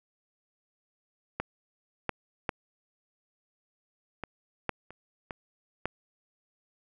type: clicks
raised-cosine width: 0.5 ms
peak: -15 / -13 / -13 / -20 / -13 / -30 / -21 / -14 dBFS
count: 8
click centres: 1.4 / 2.093 / 2.492 / 4.237 / 4.693 / 4.906 / 5.308 / 5.856 s
effects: none